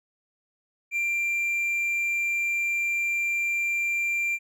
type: tone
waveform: triangle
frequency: 2371 Hz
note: D7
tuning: 16 cents sharp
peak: -22 dBFS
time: 0.91-4.39 s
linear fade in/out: 50 ms
effects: none